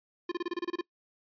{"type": "tone bursts", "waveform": "square", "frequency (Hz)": 349.9, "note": "F4", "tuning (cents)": 3, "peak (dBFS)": -30, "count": 10, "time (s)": [0.29, 0.812], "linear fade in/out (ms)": 5, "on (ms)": 27, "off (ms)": 28, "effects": ["noise-tail reverb RT60 0.1 s tail -23 dB re dry", "resampled to 11025 Hz"]}